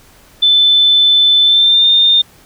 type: tone with pitch glide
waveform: sine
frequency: 3520 to 3625 Hz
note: A7 to A#7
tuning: 0 to -49 cents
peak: -6 dBFS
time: 0.42-2.22 s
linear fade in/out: 10 ms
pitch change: +51 cents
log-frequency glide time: 1.43-1.89 s
effects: pink hiss -45 dBFS RMS until 2.45 s